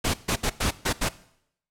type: noise bursts at uneven times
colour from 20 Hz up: pink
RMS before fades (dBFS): -24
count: 6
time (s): 0.04-0.14 / 0.28-0.36 / 0.43-0.5 / 0.6-0.71 / 0.85-0.93 / 1.01-1.09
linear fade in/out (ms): 10
effects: noise-tail reverb RT60 0.7 s tail -18 dB re dry + low-pass 11000 Hz 12 dB/octave